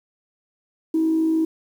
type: tone with frequency modulation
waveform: sine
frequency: 321.4 Hz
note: E4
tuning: 44 cents flat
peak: -16 dBFS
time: 0.94-1.45 s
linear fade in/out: 5 ms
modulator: 53.7 Hz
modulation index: 0.23
effects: tanh soft clip ceiling -12 dBFS + 8-bit